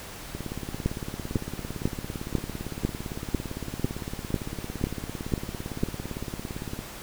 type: two click trains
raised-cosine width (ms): 3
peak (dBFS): -20 / -10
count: 115 / 11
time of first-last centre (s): 0.35-6.791 / 0.86-5.835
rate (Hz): 17.7 / 2.01
effects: pink hiss -41 dBFS RMS until 7.02 s